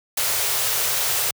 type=band-stop noise; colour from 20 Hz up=white; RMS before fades=-22 dBFS; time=0.17-1.31 s; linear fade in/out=5 ms; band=150 to 370 Hz; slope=48 dB/octave; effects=high-pass 80 Hz 12 dB/octave